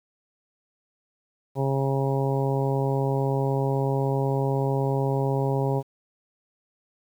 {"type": "harmonic tone", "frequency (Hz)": 136.1, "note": "C#3", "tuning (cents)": -31, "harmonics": [1, 2, 3, 4, 5, 6, 7], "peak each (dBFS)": [-24, -32, -28, -31, -36, -34, -35], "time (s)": [1.55, 5.83], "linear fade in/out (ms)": 50, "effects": ["9-bit"]}